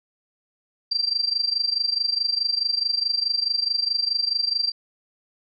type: tone with amplitude modulation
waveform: sine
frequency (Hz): 4710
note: D8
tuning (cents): +4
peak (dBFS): -17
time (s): 0.91-4.72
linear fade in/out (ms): 10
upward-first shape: sine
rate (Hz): 24.7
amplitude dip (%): 85
effects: none